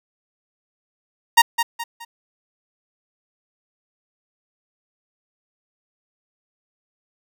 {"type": "tone with echo", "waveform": "sawtooth", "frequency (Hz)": 932.3, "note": "A#5", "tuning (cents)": 0, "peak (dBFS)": -4, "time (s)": [1.37, 1.42], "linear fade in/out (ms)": 10, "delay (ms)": 210, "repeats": 3, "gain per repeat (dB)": -9, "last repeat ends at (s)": 2.05, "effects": []}